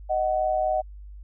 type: tone pair together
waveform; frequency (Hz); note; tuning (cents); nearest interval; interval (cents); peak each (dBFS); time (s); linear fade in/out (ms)
sine; 622.3 / 746.3; D#5 / F#5; 0 / +15; minor third; 315; -24; 0.09-0.82; 20
effects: added 50 Hz sine -39 dBFS peak until 1.23 s